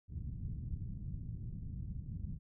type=low-pass noise; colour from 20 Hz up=white; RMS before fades=-42 dBFS; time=0.08-2.39 s; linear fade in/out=50 ms; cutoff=150 Hz; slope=24 dB/octave; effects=none